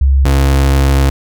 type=tone pair in turn; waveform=sine / 35% pulse; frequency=67.8 / 68.27 Hz; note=C#2 / C#2; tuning=-38 / -26 cents; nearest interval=unison; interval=12 cents; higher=second; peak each=-6 dBFS; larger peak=neither; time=0.01-0.25 / 0.25-1.1 s; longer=second; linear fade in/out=5 ms; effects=none